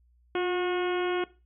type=harmonic tone with a mistuned harmonic; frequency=362.2 Hz; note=F#4; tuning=37 cents flat; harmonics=1 / 2 / 3 / 4 / 5 / 6 / 7 / 8 / 9; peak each=-26 / -35 / -38 / -37 / -45 / -41 / -43 / -44 / -45 dBFS; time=0.35-1.24 s; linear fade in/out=2 ms; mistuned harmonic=1; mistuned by=-32 cents; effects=noise-tail reverb RT60 0.3 s tail -18 dB re dry + added 60 Hz sine -60 dBFS peak until 1.45 s